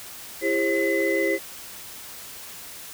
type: tone cluster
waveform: sine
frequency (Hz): 334.2 / 401.3 / 536 / 2022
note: E4 / G4 / C5 / B6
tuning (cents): +24 / +41 / +42 / +40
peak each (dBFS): -25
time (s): 0.41-1.39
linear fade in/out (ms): 50
effects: tanh soft clip ceiling -12 dBFS + white hiss -40 dBFS RMS until 2.93 s